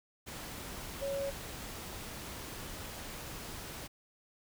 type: tone in noise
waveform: sine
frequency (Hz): 554.4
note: C#5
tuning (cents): 0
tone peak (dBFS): -33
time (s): 1.01-1.31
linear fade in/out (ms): 20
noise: pink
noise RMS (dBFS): -44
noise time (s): 0.26-3.88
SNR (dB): +8
effects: none